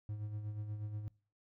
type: tone with tremolo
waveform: triangle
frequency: 105.5 Hz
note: G#2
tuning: 28 cents sharp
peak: -35 dBFS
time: 0.09-1.08 s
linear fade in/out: 0 ms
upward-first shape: sine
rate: 8.3 Hz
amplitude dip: 50%
effects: noise-tail reverb RT60 0.4 s tail -24 dB re dry